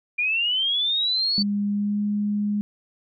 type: linear sweep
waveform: sine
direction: up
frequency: 2384 to 4535 Hz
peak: -20 dBFS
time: 0.18-1.43 s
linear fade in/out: 10 ms
type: tone with pitch glide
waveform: sine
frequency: 203.8 to 206.8 Hz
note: G#3 to G#3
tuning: -32 to -7 cents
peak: -21 dBFS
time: 1.38-2.61 s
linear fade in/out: 0 ms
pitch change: +25 cents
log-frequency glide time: 1.7-2.01 s
effects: none